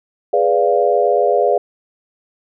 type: chord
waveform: sine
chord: G# diminished seventh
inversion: none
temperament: equal with one note detuned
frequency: 415.3 / 493.9 / 581.9 / 698.5 Hz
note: G#4 / B4 / D5 / F5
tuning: 0 / 0 / -16 / 0 cents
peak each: -17 dBFS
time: 0.33-1.58 s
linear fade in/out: 5 ms
effects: none